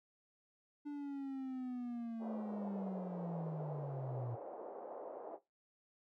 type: linear sweep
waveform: triangle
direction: down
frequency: 293.7 to 116.5 Hz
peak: -38 dBFS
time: 0.85-4.36 s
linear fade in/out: 20 ms
type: band-pass noise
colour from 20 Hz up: pink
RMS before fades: -48 dBFS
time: 2.19-5.39 s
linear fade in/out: 50 ms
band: 420 to 750 Hz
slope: 24 dB/octave
effects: noise-tail reverb RT60 0.2 s tail -17 dB re dry